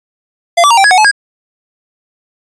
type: tone with pitch steps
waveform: square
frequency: 687 / 1157 / 931 / 781 / 1670 / 740 / 858 / 1632 Hz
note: F5 / D6 / A#5 / G5 / G#6 / F#5 / A5 / G#6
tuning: -29 / -26 / -2 / -7 / +9 / 0 / -44 / -31 cents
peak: -5 dBFS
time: 0.57-1.114 s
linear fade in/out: 10 ms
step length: 68 ms
effects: resampled to 22050 Hz